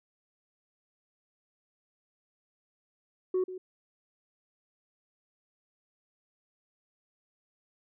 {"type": "tone with echo", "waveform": "sine", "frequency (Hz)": 370, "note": "F#4", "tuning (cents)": 0, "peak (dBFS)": -23, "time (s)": [3.34, 3.44], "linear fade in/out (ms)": 5, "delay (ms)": 140, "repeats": 1, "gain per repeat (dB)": -14, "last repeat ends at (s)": 3.58, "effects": ["tanh soft clip ceiling -23 dBFS"]}